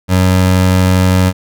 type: tone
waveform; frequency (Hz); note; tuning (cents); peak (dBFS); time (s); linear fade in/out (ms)
25% pulse; 92.5; F#2; 0; -4; 0.08-1.33; 50
effects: none